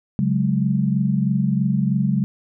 sine chord, C# suspended fourth, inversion none, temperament just, 138.59 / 184.79 / 207.9 Hz, C#3 / F#3 / G#3, 0 / -2 / +2 cents, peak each -21 dBFS, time 0.19-2.24 s, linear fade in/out 0 ms, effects none

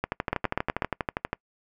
two click trains, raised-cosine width 0.5 ms, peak -11 / -9 dBFS, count 17 / 5, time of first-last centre 0.04-1.33 / 0.33-0.822 s, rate 12.4 / 8.13 Hz, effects noise-tail reverb RT60 0.1 s tail -26 dB re dry

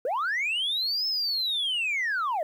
sine linear two-way sweep, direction up then down, 453.9 to 5270 to 583 Hz, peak -23 dBFS, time 0.05-2.43 s, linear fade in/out 2 ms, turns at 1.07 s, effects tanh soft clip ceiling -23 dBFS + 10-bit

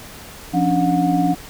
sine tone cluster, 173.7 / 275.7 / 295.1 / 723 Hz, F3 / C#4 / D4 / F#5, -9 / -9 / +8 / -40 cents, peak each -20 dBFS, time 0.53-1.35 s, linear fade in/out 20 ms, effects pink hiss -38 dBFS RMS until 1.49 s

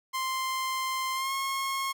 sawtooth tone with pitch glide, 1046.5 to 1082.8 Hz, C6 to C#6, 0 to -41 cents, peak -25 dBFS, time 0.13-1.93 s, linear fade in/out 20 ms, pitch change +59 cents, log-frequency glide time 1.14-1.33 s, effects none

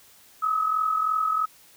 sine tone pair together, 1240 / 1283 Hz, D#6 / E6, -6 / -47 cents, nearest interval minor second, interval 59 cents, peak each -29 / -22 dBFS, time 0.42-1.46 s, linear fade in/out 10 ms, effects white hiss -54 dBFS RMS until 1.76 s

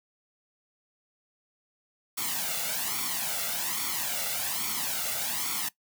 white noise with flanger, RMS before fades -31 dBFS, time 2.17-5.69 s, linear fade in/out 10 ms, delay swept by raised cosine 0.89 to 1.46 ms, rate 1.2 Hz, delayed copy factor +0.7, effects noise-tail reverb RT60 0.1 s tail -19 dB re dry + high-pass 150 Hz 12 dB/octave

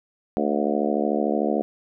harmonic tone with a mistuned harmonic, 73.42 Hz, D2, in tune, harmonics 3 / 4 / 5 / 6 / 7 / 8 / 9 / 10, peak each -26 / -27 / -28 / -29 / -29 / -30 / -31 / -31 dBFS, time 0.37-1.62 s, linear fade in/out 0 ms, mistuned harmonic 10, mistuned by -25 cents, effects none

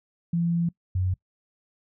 sine tone pair in turn, 170 / 92.27 Hz, F3 / F#2, -46 / -4 cents, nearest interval major seventh, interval 1058 cents, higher first, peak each -21 / -22 dBFS, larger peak first, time 0.33-0.69 / 0.95-1.14 s, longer first, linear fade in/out 5 ms, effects noise-tail reverb RT60 0.1 s tail -22 dB re dry

